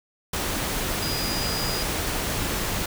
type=tone in noise; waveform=sine; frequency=4910 Hz; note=D#8; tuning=24 cents flat; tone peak=-30 dBFS; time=1.02-1.83 s; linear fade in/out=5 ms; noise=pink; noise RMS=-27 dBFS; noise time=0.33-2.86 s; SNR=-6 dB; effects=none